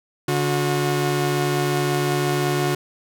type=tone pair together; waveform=sawtooth; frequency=143.7 / 362.1 Hz; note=D3 / F#4; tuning=-37 / -37 cents; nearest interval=octave + major third; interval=1600 cents; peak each=-18 dBFS; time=0.28-2.75 s; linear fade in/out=5 ms; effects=none